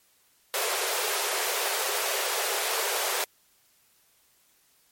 pink high-pass noise, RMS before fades -28 dBFS, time 0.54-3.24 s, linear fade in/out 0 ms, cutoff 380 Hz, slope 96 dB/octave, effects white hiss -64 dBFS RMS until 4.91 s + MP3 64 kbps

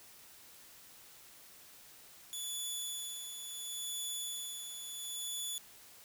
15% pulse tone with tremolo, 3447 Hz, A7, 36 cents flat, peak -30 dBFS, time 2.33-5.58 s, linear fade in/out 0 ms, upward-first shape sine, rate 0.72 Hz, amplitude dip 50%, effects white hiss -57 dBFS RMS until 6.04 s

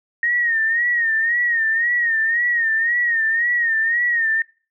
sine tone with vibrato, 1856 Hz, A#6, 8 cents flat, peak -16 dBFS, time 0.23-4.42 s, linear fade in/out 2 ms, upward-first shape sine, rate 1.9 Hz, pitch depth 78 cents each way, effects noise-tail reverb RT60 0.4 s tail -26 dB re dry

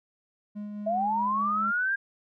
triangle tone with tremolo, 207.7 Hz, G#3, in tune, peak -31 dBFS, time 0.55-1.72 s, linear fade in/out 20 ms, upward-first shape sine, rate 4.8 Hz, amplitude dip 25%
sine linear sweep, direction up, 640 to 1623 Hz, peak -24 dBFS, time 0.86-1.96 s, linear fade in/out 10 ms
effects none

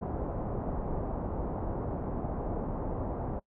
pink low-pass noise, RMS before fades -34 dBFS, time 0.01-3.4 s, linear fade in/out 20 ms, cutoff 900 Hz, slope 24 dB/octave, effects noise-tail reverb RT60 0.1 s tail -22 dB re dry

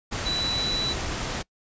sine tone in noise, 3951 Hz, B7, in tune, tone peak -25 dBFS, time 0.25-0.94 s, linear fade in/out 20 ms, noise pink, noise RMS -30 dBFS, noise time 0.11-1.43 s, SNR +2 dB, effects noise-tail reverb RT60 0.1 s tail -24 dB re dry + resampled to 16000 Hz

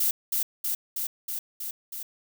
violet noise with echo, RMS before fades -24 dBFS, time 0-0.11 s, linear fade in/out 5 ms, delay 320 ms, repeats 6, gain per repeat -2 dB, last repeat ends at 2.03 s, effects none

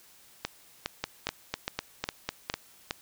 two click trains, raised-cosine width 0.2 ms, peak -12 / -12 dBFS, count 7 / 7, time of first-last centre 1.04-2.54 / 0.45-2.909 s, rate 4 / 2.44 Hz, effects white hiss -57 dBFS RMS until 3.01 s

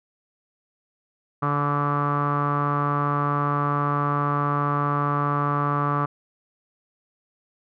sawtooth tone with low-pass filter, 144.6 Hz, D3, 27 cents flat, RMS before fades -23 dBFS, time 1.42-6.06 s, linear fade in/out 10 ms, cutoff 1200 Hz, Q 9.3, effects none

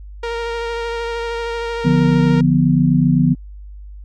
sawtooth tone with vibrato, 466.2 Hz, A#4, in tune, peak -17 dBFS, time 0.23-2.41 s, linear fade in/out 5 ms, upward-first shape sine, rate 13 Hz, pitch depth 15 cents each way
sine chord, B diminished, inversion first, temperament equal, 146.83 / 174.61 / 246.9 Hz, D3 / F3 / B3, 0 / 0 / 0 cents, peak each -15 dBFS, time 1.84-3.35 s, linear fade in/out 20 ms
effects added 50 Hz sine -32 dBFS peak until 4.04 s + low-pass 4000 Hz 12 dB/octave

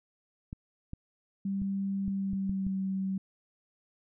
clicks, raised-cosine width 5 ms, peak -26 dBFS, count 7, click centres 0.529 / 0.934 / 1.618 / 2.08 / 2.333 / 2.495 / 2.667 s
sine tone with pitch glide, 196 to 191.63 Hz, G3 to G3, 0 to -39 cents, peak -29 dBFS, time 1.45-3.18 s, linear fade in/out 5 ms, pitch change -39 cents, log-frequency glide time 2.06-2.75 s
effects none

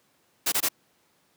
white noise bursts, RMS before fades -24 dBFS, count 3, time 0.46-0.688 s, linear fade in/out 10 ms, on 62 ms, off 21 ms, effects pink hiss -66 dBFS RMS until 1.36 s + high-pass 150 Hz 12 dB/octave

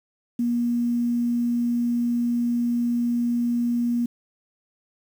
sine tone with quantisation, 238.7 Hz, A#3, 41 cents sharp, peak -20 dBFS, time 0.39-4.06 s, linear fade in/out 5 ms, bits 8, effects none

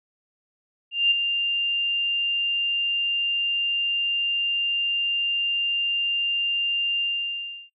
sine tone with ADSR envelope, 2794 Hz, F7, in tune, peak -14 dBFS, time 0.91-7.7 s, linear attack 200 ms, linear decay 16 ms, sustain -7 dB, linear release 690 ms, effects noise-tail reverb RT60 0.1 s tail -23 dB re dry

